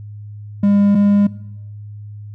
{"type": "tone pair in turn", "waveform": "triangle", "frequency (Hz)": [202.1, 203], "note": ["G#3", "G#3"], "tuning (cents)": [-47, -39], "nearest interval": "unison", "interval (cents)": 8, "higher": "second", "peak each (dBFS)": -8, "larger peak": "neither", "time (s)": [[0.63, 0.95], [0.95, 1.27]], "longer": "neither", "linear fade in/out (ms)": 5, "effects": ["noise-tail reverb RT60 1.0 s tail -20 dB re dry", "added 104 Hz sine -30 dBFS peak until 2.34 s"]}